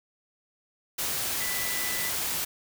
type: tone in noise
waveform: sine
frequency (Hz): 1987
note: B6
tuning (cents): +10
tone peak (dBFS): -35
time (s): 1.4-2.1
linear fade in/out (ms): 10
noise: white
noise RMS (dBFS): -30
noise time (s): 0.98-2.45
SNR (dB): -8
effects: none